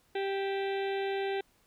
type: harmonic tone with a mistuned harmonic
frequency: 392 Hz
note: G4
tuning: in tune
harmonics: 1 / 2 / 4 / 5 / 6 / 7 / 8 / 9 / 10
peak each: -31 / -37 / -43 / -45 / -47 / -48 / -49 / -50 / -51 dBFS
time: 0.15-1.41 s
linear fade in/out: 5 ms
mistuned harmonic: 7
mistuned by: -53 cents
effects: pink hiss -68 dBFS RMS until 1.66 s